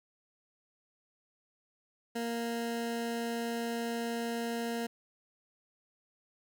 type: tone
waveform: 20% pulse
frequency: 233.1 Hz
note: A#3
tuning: in tune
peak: -28 dBFS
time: 2.15-4.87 s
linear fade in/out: 10 ms
effects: none